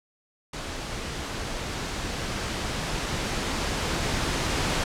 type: noise with level ramp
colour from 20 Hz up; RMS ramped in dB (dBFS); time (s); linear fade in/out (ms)
pink; -34 to -25; 0.53-4.84; 5
effects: low-pass 7000 Hz 12 dB/octave